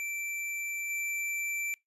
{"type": "tone with level steps", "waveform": "square", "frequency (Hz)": 2339, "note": "D7", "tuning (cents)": -8, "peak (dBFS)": [-34, -32], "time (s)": [0, 1.74], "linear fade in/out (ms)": 0, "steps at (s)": 0.89, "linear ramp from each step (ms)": 20, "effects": ["noise-tail reverb RT60 0.2 s tail -26 dB re dry", "resampled to 32000 Hz"]}